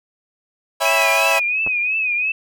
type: chord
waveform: sawtooth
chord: C# minor seventh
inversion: none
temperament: equal with one note detuned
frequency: 554.4 / 659.3 / 809.8 / 987.8 Hz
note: C#5 / E5 / G#5 / B5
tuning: 0 / 0 / -44 / 0 cents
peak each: -19 / -16 / -20 / -18 dBFS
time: 0.8-1.4 s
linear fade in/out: 20 ms
type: tone with vibrato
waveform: sine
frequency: 2516 Hz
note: D#7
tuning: 19 cents sharp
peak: -17 dBFS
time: 0.85-2.32 s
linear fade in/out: 5 ms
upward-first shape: triangle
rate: 2.9 Hz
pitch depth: 99 cents each way
type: clicks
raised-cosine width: 1 ms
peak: -17 dBFS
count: 2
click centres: 1.665 / 1.674 s
effects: none